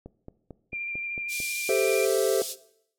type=click train; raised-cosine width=2 ms; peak=-27 dBFS; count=7; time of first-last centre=0.06-1.402 s; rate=4.47 Hz
type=tone with vibrato; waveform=sine; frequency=2381 Hz; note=D7; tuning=23 cents sharp; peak=-30 dBFS; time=0.72-2.06 s; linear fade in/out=20 ms; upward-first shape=square; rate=13 Hz; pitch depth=12 cents each way
type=band-pass noise; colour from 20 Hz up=white; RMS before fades=-35 dBFS; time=1.28-2.56 s; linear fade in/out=50 ms; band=3400 to 12000 Hz; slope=24 dB/octave
type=chord; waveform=triangle; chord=A minor seventh; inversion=third; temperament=equal; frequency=392 / 440 / 523.3 / 659.3 Hz; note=G4 / A4 / C5 / E5; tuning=0 / 0 / 0 / 0 cents; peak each=-24 / -24 / -25 / -28 dBFS; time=1.69-2.42 s; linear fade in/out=2 ms
effects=noise-tail reverb RT60 0.7 s tail -18 dB re dry